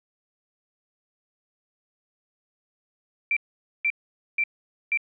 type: tone bursts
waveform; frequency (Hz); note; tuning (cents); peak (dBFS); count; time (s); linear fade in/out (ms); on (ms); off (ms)
sine; 2349; D7; 0; -20; 4; 3.31-4.974; 2; 56; 480
effects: none